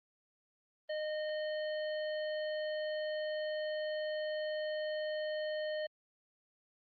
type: harmonic tone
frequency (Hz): 614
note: D#5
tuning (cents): -23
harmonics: 1 / 3 / 5 / 7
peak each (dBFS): -35 / -45 / -49 / -52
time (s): 0.89-5.87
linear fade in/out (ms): 10
effects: Opus 24 kbps